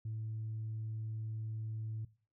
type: tone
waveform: sine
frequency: 110 Hz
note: A2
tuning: in tune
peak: -36 dBFS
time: 0.05-2.05 s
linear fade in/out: 5 ms
effects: noise-tail reverb RT60 0.4 s tail -20 dB re dry + tanh soft clip ceiling -34 dBFS